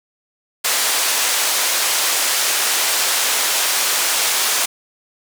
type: band-pass noise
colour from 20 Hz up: white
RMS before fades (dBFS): -18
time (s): 0.64-4.66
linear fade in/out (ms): 10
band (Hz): 530 to 10000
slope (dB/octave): 12
effects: none